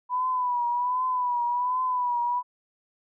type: tone with vibrato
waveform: sine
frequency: 987.8 Hz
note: B5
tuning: in tune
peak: -23 dBFS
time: 0.09-2.43 s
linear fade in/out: 50 ms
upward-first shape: triangle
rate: 1.3 Hz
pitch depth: 65 cents each way
effects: none